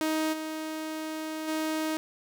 sawtooth tone with level steps, 313.9 Hz, D#4, 15 cents sharp, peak -22 / -29 / -24 dBFS, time 0.01-1.97 s, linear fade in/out 0 ms, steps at 0.32 / 1.47 s, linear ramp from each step 20 ms, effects none

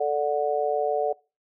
sine chord, D major, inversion second, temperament just, 440.5 / 587.3 / 734.2 Hz, A4 / D5 / F#5, +2 / 0 / -14 cents, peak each -26 dBFS, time 0-1.13 s, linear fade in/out 10 ms, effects noise-tail reverb RT60 0.3 s tail -23 dB re dry

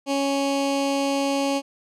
15% pulse tone with notch filter, 277.2 Hz, C#4, in tune, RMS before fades -23 dBFS, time 0.06-1.62 s, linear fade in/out 50 ms, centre 1400 Hz, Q 1.1, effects low-pass 8000 Hz 12 dB/octave

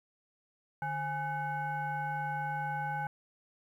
sine tone with frequency modulation, 830.6 Hz, G#5, in tune, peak -32 dBFS, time 0.82-3.07 s, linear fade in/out 2 ms, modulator 681 Hz, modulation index 0.96, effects 11-bit

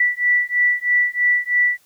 sine beating tone pair, 1961 / 1964.1 Hz, B6 / B6, -13 / -10 cents, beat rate 3.1 Hz, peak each -18 dBFS, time 0-1.78 s, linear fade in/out 5 ms, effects white hiss -57 dBFS RMS until 1.85 s

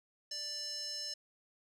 square tone with band-pass filter, 587.3 Hz, D5, in tune, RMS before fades -41 dBFS, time 0.31-1.14 s, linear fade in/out 5 ms, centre 5500 Hz, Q 7.5, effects none

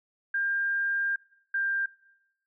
sine tone pair in turn, 1600 / 1589.9 Hz, G6 / G6, +35 / +24 cents, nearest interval unison, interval 11 cents, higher first, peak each -25 dBFS, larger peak neither, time 0.34-1.16 / 1.54-1.86 s, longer first, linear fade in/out 5 ms, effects noise-tail reverb RT60 0.8 s tail -21 dB re dry

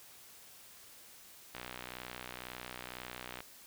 click train, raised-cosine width 0.3 ms, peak -26 dBFS, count 116, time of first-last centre 1.55-3.405 s, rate 62 Hz, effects white hiss -56 dBFS RMS until 3.66 s

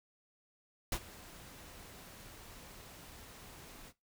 pink noise with ADSR envelope, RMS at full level -34 dBFS, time 0.92-3.93 s, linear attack 4 ms, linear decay 63 ms, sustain -19 dB, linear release 52 ms, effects noise-tail reverb RT60 0.2 s tail -18 dB re dry

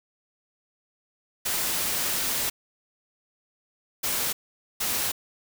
white noise bursts at uneven times, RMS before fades -27 dBFS, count 3, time 1.45-2.5 / 4.03-4.33 / 4.8-5.12 s, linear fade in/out 10 ms, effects none

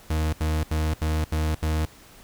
40% pulse tone bursts, 78 Hz, D#2, 5 cents sharp, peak -21 dBFS, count 6, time 0.1-1.855 s, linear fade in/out 5 ms, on 230 ms, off 75 ms, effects pink hiss -50 dBFS RMS until 2.23 s

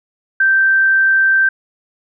sine tone, 1563 Hz, G6, 6 cents flat, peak -9 dBFS, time 0.4-1.49 s, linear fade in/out 5 ms, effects none

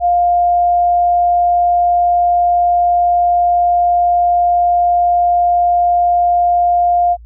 sine tone, 703 Hz, F5, 11 cents sharp, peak -9 dBFS, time 0-7.17 s, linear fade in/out 50 ms, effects added 57 Hz sine -34 dBFS peak until 7.25 s

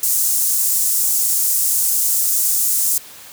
pink high-pass noise, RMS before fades -17 dBFS, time 0.03-2.98 s, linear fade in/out 2 ms, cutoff 7200 Hz, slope 24 dB/octave, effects white hiss -39 dBFS RMS until 3.32 s + high-pass 60 Hz 12 dB/octave

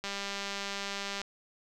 click train, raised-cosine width 0.2 ms, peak -19 dBFS, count 235, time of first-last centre 0.04-1.216 s, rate 199 Hz, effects none

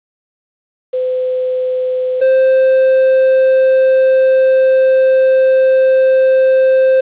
sine / triangle tone pair in turn, 510 / 524 Hz, C5 / C5, -44 / +2 cents, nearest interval unison, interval 46 cents, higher second, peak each -13 / -5 dBFS, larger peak second, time 0.93-2.21 / 2.21-7.01 s, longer second, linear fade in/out 10 ms, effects resampled to 8000 Hz + 7-bit

